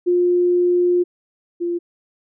sine tone pair in turn, 354.5 / 346 Hz, F4 / F4, +26 / -16 cents, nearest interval unison, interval 42 cents, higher first, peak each -13 / -19 dBFS, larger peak first, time 0.06-1.04 / 1.6-1.79 s, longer first, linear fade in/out 20 ms, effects none

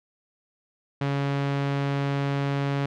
sawtooth tone with low-pass filter, 140.1 Hz, C#3, 19 cents sharp, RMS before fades -26 dBFS, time 1.01-2.86 s, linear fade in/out 5 ms, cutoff 3300 Hz, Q 0.79, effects none

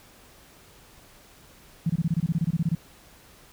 sine tone bursts, 164.81 Hz, E3, in tune, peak -20 dBFS, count 15, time 1.86-2.751 s, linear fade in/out 5 ms, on 37 ms, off 24 ms, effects pink hiss -53 dBFS RMS until 3.52 s

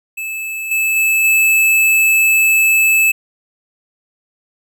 square tone with level steps, 2614 Hz, E7, 15 cents flat, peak -22 / -14 / -12 / -10 dBFS, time 0.17-3.12 s, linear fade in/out 10 ms, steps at 0.71 / 0.96 / 1.24 s, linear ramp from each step 5 ms, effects none

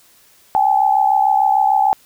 sine tone pair together, 784 / 850.7 Hz, G5 / G#5, 0 / +41 cents, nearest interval minor second, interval 141 cents, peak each -14 / -14 dBFS, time 0.55-1.93 s, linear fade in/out 0 ms, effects white hiss -51 dBFS RMS until 2.05 s

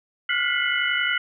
sine tone cluster, 1405 / 1456 / 1985 / 2126 / 2968 Hz, F6 / F#6 / B6 / C7 / F#7, +10 / -28 / +8 / +27 / +5 cents, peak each -27 dBFS, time 0.29-1.18 s, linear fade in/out 5 ms, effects none

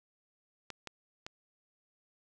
clicks, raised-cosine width 0.2 ms, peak -24 dBFS, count 3, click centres 0.703 / 0.873 / 1.265 s, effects none

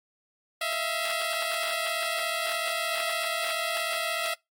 10% pulse tone pair together, 644 / 680.8 Hz, E5 / F5, -41 / -44 cents, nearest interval minor second, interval 97 cents, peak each -22 dBFS, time 0.61-4.34 s, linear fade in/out 5 ms, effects noise-tail reverb RT60 0.2 s tail -25 dB re dry + AAC 48 kbps

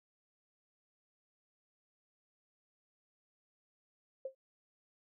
sine tone with exponential decay, 530 Hz, C5, 22 cents sharp, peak -34 dBFS, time 4.25-4.35 s, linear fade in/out 5 ms, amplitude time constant 21 ms, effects none

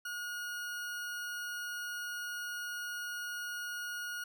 40% pulse tone, 1441 Hz, F#6, 46 cents flat, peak -37 dBFS, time 0.05-4.24 s, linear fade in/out 5 ms, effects none

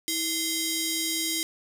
10% pulse ring-modulated tone, 1745 Hz, A6, 15 cents flat, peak -14 dBFS, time 0.08-1.43 s, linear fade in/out 0 ms, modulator 1420 Hz, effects 7-bit

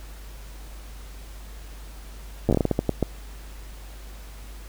slowing click train, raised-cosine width 2 ms, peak -7 dBFS, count 12, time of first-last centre 2.49-3.027 s, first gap 9 ms, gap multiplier 1.31, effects added 50 Hz sine -38 dBFS peak until 4.68 s + pink hiss -48 dBFS RMS until 4.68 s

